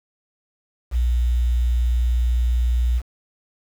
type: tone with quantisation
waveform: sine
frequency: 60.2 Hz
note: B1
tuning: 44 cents flat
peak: -16 dBFS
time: 0.91-3.02 s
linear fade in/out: 50 ms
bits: 7
effects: none